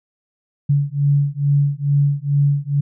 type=beating tone pair; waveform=sine; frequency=141.5 / 143.8 Hz; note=C#3 / D3; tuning=+36 / -36 cents; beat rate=2.3 Hz; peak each=-17 dBFS; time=0.69-2.81 s; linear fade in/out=10 ms; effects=none